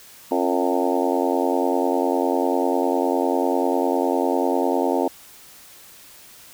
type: harmonic tone with a mistuned harmonic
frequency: 90 Hz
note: F#2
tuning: 47 cents flat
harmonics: 3 / 4 / 5 / 6 / 7 / 8 / 9 / 10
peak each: -24 / -25 / -26 / -27 / -27 / -28 / -29 / -29 dBFS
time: 0.31-5.08 s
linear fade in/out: 5 ms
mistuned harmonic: 4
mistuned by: -54 cents
effects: white hiss -46 dBFS RMS until 6.53 s